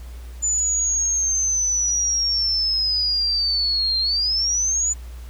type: linear two-way sweep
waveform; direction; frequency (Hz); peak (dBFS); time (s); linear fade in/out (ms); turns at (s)
sine; down then up; 7040 to 4144 to 7040; -18; 0.42-4.94; 20; 4
effects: added 60 Hz sine -33 dBFS peak until 5.29 s + pink hiss -49 dBFS RMS until 5.29 s